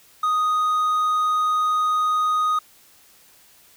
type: tone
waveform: triangle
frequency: 1244.5 Hz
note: D#6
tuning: in tune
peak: -16 dBFS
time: 0.23-2.59 s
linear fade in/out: 5 ms
effects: white hiss -53 dBFS RMS until 3.76 s